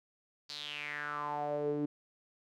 sawtooth tone with band-pass filter sweep, 147.4 Hz, D3, 7 cents sharp, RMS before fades -37 dBFS, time 0.49-1.86 s, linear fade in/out 10 ms, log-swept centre 4600 to 310 Hz, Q 5.9, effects none

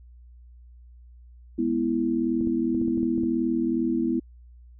sine chord, E major, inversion first, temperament equal, 207.7 / 246.9 / 329.6 Hz, G#3 / B3 / E4, 0 / 0 / 0 cents, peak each -31 / -25 / -25 dBFS, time 1.58-4.2 s, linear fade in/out 10 ms
clicks, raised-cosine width 3 ms, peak -22 dBFS, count 9, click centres 2.41 / 2.473 / 2.748 / 2.816 / 2.88 / 2.976 / 3.031 / 3.179 / 3.235 s
effects added 60 Hz sine -46 dBFS peak until 4.79 s

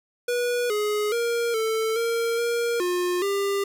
square tone with pitch steps, 485.9 / 419.3 / 469.6 / 443.3 / 462.8 / 470.5 / 356.9 / 398.4 Hz, B4 / G#4 / A#4 / A4 / A#4 / A#4 / F4 / G4, -28 / +17 / +13 / +13 / -13 / +16 / +38 / +28 cents, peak -23 dBFS, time 0.28-3.64 s, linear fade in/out 5 ms, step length 420 ms, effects none

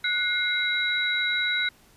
sine tone cluster, 1471 / 2122 / 3888 Hz, F#6 / C7 / B7, -11 / +24 / -28 cents, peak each -27 dBFS, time 0.04-1.69 s, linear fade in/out 5 ms, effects pink hiss -57 dBFS RMS until 1.96 s + resampled to 32000 Hz

